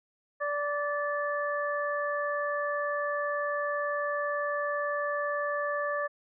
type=harmonic tone; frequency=582 Hz; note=D5; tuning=16 cents flat; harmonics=1 / 2 / 3; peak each=-31 / -33 / -34 dBFS; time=0.4-6.08 s; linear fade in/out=20 ms; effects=none